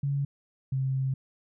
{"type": "tone pair in turn", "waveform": "sine", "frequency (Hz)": [140.4, 133.04], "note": ["C#3", "C3"], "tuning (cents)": [22, 29], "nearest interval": "minor second", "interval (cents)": 93, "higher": "first", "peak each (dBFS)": -25, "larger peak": "neither", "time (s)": [[0.03, 0.25], [0.72, 1.14]], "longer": "second", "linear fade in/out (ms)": 5, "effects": []}